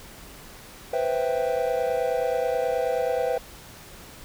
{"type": "chord", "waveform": "triangle", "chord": "C major seventh", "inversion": "third", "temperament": "equal", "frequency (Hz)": [493.9, 523.3, 659.3, 784], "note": ["B4", "C5", "E5", "G5"], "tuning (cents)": [0, 0, 0, 0], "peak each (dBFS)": [-24, -26, -27, -29], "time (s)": [0.93, 3.38], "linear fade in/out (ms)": 5, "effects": ["pink hiss -45 dBFS RMS until 4.24 s"]}